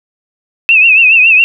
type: tone with vibrato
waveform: sine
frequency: 2618 Hz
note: E7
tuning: 13 cents flat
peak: -3 dBFS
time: 0.69-1.44 s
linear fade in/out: 0 ms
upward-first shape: triangle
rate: 7.2 Hz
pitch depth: 110 cents each way
effects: none